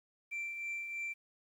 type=tone with tremolo; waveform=sine; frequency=2349 Hz; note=D7; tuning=in tune; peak=-33 dBFS; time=0.31-1.14 s; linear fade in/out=20 ms; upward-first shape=triangle; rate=3.1 Hz; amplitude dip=55%; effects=tanh soft clip ceiling -35 dBFS + 11-bit